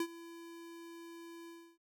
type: tone with ADSR envelope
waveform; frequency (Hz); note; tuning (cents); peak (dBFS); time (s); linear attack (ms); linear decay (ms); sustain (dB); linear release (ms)
square; 336.2; E4; +34; -31; 0-1.78; 3; 65; -18; 300
effects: none